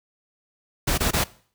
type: noise bursts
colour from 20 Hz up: pink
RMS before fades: -22 dBFS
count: 3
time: 0.87-1.242 s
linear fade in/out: 10 ms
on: 110 ms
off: 21 ms
effects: noise-tail reverb RT60 0.5 s tail -20 dB re dry